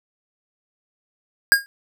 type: tone with exponential decay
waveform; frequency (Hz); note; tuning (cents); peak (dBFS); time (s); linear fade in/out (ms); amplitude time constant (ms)
square; 1624; G#6; -39; -7; 1.52-1.66; 0; 29
effects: none